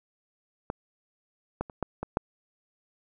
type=clicks; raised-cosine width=1 ms; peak=-16 / -15 / -28 / -14 / -18 / -10 dBFS; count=6; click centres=0.701 / 1.61 / 1.698 / 1.827 / 2.03 / 2.171 s; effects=none